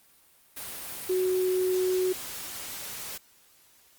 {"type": "tone in noise", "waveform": "sine", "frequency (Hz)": 369.6, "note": "F#4", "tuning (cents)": -2, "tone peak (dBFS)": -23, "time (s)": [1.09, 2.13], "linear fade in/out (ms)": 10, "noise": "white", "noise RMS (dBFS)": -38, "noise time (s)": [0.56, 3.18], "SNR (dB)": 12, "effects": ["white hiss -60 dBFS RMS until 3.98 s", "Opus 32 kbps"]}